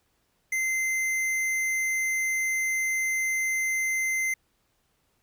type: tone with hard clipping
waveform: sine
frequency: 2074 Hz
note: C7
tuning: 16 cents flat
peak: -26 dBFS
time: 0.52-4.34 s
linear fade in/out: 5 ms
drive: 13 dB
effects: pink hiss -71 dBFS RMS until 5.22 s